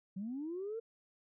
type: linear sweep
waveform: sine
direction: up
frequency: 180.7 to 466.2 Hz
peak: -37 dBFS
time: 0.16-0.8 s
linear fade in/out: 10 ms
effects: tanh soft clip ceiling -33 dBFS